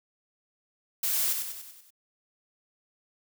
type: noise with echo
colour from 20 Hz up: blue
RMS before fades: -28 dBFS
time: 1.03-1.33 s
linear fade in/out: 5 ms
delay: 96 ms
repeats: 6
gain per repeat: -5 dB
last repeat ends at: 1.906 s
effects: none